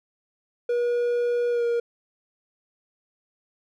triangle tone with pitch glide, 481 to 471.9 Hz, B4 to A#4, -46 to +21 cents, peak -19 dBFS, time 0.69-1.8 s, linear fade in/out 5 ms, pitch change -33 cents, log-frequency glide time 1.5-1.64 s, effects none

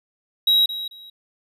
triangle tone with echo, 3841 Hz, B7, 49 cents flat, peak -12 dBFS, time 0.47-0.66 s, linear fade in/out 5 ms, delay 220 ms, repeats 2, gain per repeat -13 dB, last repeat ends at 1.1 s, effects none

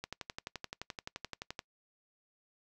click train, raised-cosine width 0.2 ms, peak -22 dBFS, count 19, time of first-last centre 0.04-1.592 s, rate 11.6 Hz, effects noise-tail reverb RT60 0.1 s tail -24 dB re dry

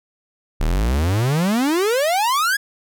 45% pulse exponential sweep, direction up, 34.65 to 1700 Hz, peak -16 dBFS, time 0.6-2.57 s, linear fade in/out 10 ms, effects none

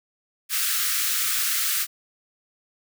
white high-pass noise, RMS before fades -24 dBFS, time 0.49-1.87 s, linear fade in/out 50 ms, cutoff 1200 Hz, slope 96 dB/octave, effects none

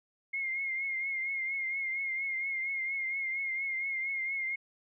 sine tone with vibrato, 2139 Hz, C7, 38 cents sharp, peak -31 dBFS, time 0.33-4.56 s, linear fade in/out 10 ms, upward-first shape triangle, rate 4.3 Hz, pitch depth 53 cents each way, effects none

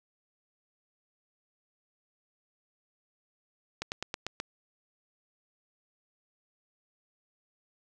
slowing click train, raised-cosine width 0.2 ms, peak -16 dBFS, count 6, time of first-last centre 3.82-4.401 s, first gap 99 ms, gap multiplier 1.08, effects none

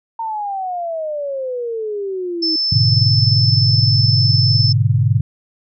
sine exponential sweep, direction down, 920 to 313.8 Hz, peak -20 dBFS, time 0.19-2.56 s, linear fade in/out 5 ms
sine tone, 5274 Hz, E8, in tune, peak -15 dBFS, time 2.42-4.73 s, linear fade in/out 10 ms
sine chord, G# diminished, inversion none, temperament equal, 103.83 / 123.47 / 146.83 Hz, G#2 / B2 / D3, 0 / 0 / 0 cents, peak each -15 / -15 / -19 dBFS, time 2.72-5.21 s, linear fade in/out 5 ms
effects none

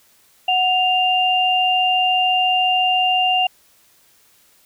sine tone pair together, 737.9 / 2794 Hz, F#5 / F7, -5 / 0 cents, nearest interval octave + major seventh, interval 2305 cents, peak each -17 dBFS, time 0.48-3.47 s, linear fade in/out 5 ms, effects white hiss -55 dBFS RMS until 4.65 s

